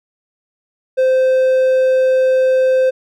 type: tone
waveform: triangle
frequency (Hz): 519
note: C5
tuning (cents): -14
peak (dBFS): -8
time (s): 0.97-2.91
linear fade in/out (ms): 20
effects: none